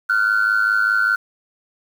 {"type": "tone pair together", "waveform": "sine", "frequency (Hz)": [1396.9, 1501.9], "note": ["F6", "F#6"], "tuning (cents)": [0, 25], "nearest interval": "minor second", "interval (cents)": 125, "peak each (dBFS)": -16, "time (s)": [0.09, 1.16], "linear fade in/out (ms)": 10, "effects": ["tanh soft clip ceiling -10 dBFS", "7-bit"]}